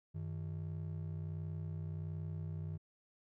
triangle ring-modulated tone, 125.2 Hz, B2, 24 cents sharp, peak -34 dBFS, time 0.14-2.78 s, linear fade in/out 20 ms, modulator 30.7 Hz, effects none

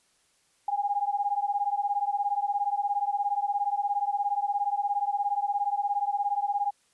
sine beating tone pair, 805 / 822 Hz, G5 / G#5, +46 / -18 cents, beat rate 17 Hz, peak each -28 dBFS, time 0.68-6.71 s, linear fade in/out 5 ms, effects white hiss -67 dBFS RMS until 6.93 s + resampled to 24000 Hz

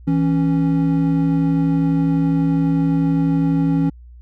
triangle tone pair together, 164.1 / 276 Hz, E3 / C#4, -8 / -7 cents, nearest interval major sixth, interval 901 cents, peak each -15 dBFS, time 0.07-3.9 s, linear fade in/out 10 ms, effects added 60 Hz sine -38 dBFS peak until 4.21 s

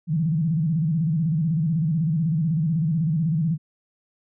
sine tone with vibrato, 160 Hz, D#3, 49 cents sharp, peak -19 dBFS, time 0.07-3.58 s, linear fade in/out 50 ms, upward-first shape square, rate 16 Hz, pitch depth 120 cents each way, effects none

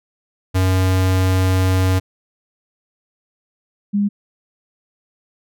square / sine tone pair in turn, 93.4 / 203.2 Hz, F#2 / G#3, +17 / -38 cents, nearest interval octave + minor second, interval 1345 cents, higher second, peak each -14 dBFS, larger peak neither, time 0.54-2 / 3.93-4.09 s, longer first, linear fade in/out 20 ms, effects none

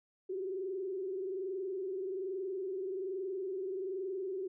sine tone with frequency modulation, 380 Hz, F#4, 46 cents sharp, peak -35 dBFS, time 0.29-4.48 s, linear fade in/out 10 ms, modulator 21.2 Hz, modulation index 0.9, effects none

